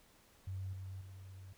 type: tone with level steps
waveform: sine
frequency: 94.9 Hz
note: F#2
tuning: 44 cents sharp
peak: -39 / -43 / -49 dBFS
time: 0.47-1.53 s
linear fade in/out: 5 ms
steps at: 0.73 / 1.01 s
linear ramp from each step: 2 ms
effects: pink hiss -66 dBFS RMS until 1.57 s